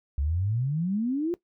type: exponential sweep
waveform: sine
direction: up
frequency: 66.8 to 359.1 Hz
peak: -24 dBFS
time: 0.18-1.34 s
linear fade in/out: 0 ms
effects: noise-tail reverb RT60 0.1 s tail -18 dB re dry